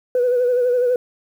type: tone with vibrato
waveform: sine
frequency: 493.9 Hz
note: B4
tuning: in tune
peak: -13 dBFS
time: 0.15-0.96 s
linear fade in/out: 2 ms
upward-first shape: sine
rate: 12 Hz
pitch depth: 43 cents each way
effects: tanh soft clip ceiling -11 dBFS + 8-bit